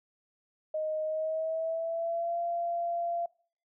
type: tone with pitch glide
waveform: sine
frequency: 622.3 to 686.5 Hz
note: D#5 to F5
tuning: 0 to -30 cents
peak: -29 dBFS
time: 0.74-3.26 s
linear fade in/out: 5 ms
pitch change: +170 cents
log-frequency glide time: 1.04-2.39 s
effects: noise-tail reverb RT60 0.5 s tail -24 dB re dry